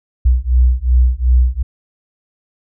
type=beating tone pair; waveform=sine; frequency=60.8 / 63.5 Hz; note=B1 / B1; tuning=-26 / +49 cents; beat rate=2.7 Hz; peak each=-12 dBFS; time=0.25-1.63 s; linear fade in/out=10 ms; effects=none